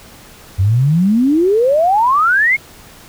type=exponential sweep; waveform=sine; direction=up; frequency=89.7 to 2217 Hz; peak=-9 dBFS; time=0.58-2.57 s; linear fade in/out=20 ms; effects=pink hiss -40 dBFS RMS until 3.08 s